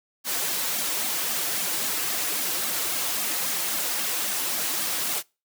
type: noise with flanger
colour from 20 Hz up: white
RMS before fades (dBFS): -27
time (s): 0.24-5.23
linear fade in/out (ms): 50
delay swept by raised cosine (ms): 2 to 5.1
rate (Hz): 3.7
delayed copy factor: -0.8
effects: noise-tail reverb RT60 0.3 s tail -26 dB re dry + high-pass 200 Hz 12 dB/octave